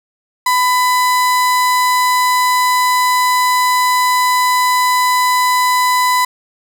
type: tone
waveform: 35% pulse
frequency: 1000 Hz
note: B5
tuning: 21 cents sharp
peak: -9 dBFS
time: 0.46-6.25 s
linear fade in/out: 5 ms
effects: none